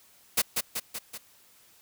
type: noise with echo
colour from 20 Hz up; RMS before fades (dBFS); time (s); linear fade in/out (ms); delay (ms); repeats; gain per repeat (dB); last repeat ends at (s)
white; -23; 0.37-0.42; 10; 190; 4; -4; 1.18
effects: white hiss -59 dBFS RMS until 1.81 s